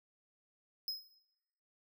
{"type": "tone with exponential decay", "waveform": "square", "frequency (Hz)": 5110, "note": "D#8", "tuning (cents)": 45, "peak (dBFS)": -34, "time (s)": [0.88, 1.19], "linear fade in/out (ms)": 1, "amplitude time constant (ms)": 67, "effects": ["noise-tail reverb RT60 0.9 s tail -17 dB re dry"]}